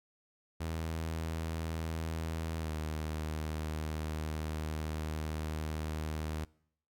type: tone with pitch glide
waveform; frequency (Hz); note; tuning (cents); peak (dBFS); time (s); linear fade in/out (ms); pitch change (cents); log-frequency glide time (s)
sawtooth; 81 to 77.79; E2 to D#2; -30 to 0; -31; 0.6-6.45; 10; -70; 2.58-2.71
effects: noise-tail reverb RT60 0.7 s tail -24 dB re dry